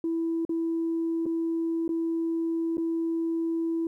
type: tone with dropouts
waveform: sine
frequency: 330 Hz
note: E4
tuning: 2 cents sharp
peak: -24 dBFS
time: 0.04-3.87 s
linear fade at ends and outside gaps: 2 ms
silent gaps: 0.451-0.493 / 1.257-1.263 / 1.879-1.891 / 2.771-2.78 s
effects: tanh soft clip ceiling -21 dBFS + 11-bit